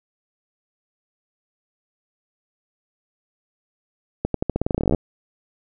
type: accelerating click train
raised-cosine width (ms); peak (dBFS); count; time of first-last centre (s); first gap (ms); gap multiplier
2; -7; 19; 4.25-4.947; 93; 0.88
effects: none